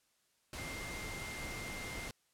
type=tone in noise; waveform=sine; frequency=2100 Hz; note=C7; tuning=6 cents sharp; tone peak=-45 dBFS; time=0.58-2.08 s; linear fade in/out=2 ms; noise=pink; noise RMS=-44 dBFS; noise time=0.53-2.11 s; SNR=-4 dB; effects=white hiss -75 dBFS RMS until 2.33 s + low-pass 11000 Hz 12 dB/octave